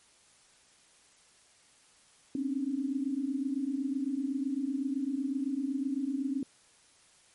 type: tone cluster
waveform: sine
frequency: 253.8 / 271.7 / 299.6 Hz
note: B3 / C#4 / D4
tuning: +47 / -35 / +35 cents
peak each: -37 / -31 / -37 dBFS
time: 2.35-6.43 s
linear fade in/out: 2 ms
effects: white hiss -62 dBFS RMS until 7.34 s + MP3 48 kbps